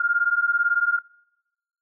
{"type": "beating tone pair", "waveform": "sine", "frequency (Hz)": [1400, 1418], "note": ["F6", "F6"], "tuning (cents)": [4, 26], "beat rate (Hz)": 18, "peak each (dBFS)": [-22, -22], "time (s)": [0, 0.99], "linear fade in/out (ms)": 5, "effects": ["noise-tail reverb RT60 1.0 s tail -26 dB re dry"]}